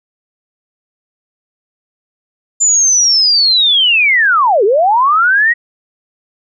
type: linear two-way sweep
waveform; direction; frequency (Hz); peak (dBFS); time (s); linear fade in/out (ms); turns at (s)
sine; down then up; 7170 to 372.9 to 1927; -7; 2.6-5.54; 20; 4.64
effects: none